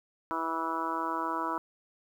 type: harmonic tone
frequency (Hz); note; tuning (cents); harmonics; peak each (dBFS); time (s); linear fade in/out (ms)
163.6; E3; -13; 2 / 3 / 4 / 5 / 6 / 7 / 8 / 9; -37 / -44 / -41 / -44 / -33 / -39 / -36 / -44; 0.31-1.58; 0
effects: 10-bit